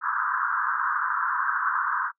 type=band-pass noise; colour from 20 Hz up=white; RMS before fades=-26 dBFS; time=0.01-2.12 s; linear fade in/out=50 ms; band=980 to 1600 Hz; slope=96 dB/octave; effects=noise-tail reverb RT60 0.1 s tail -24 dB re dry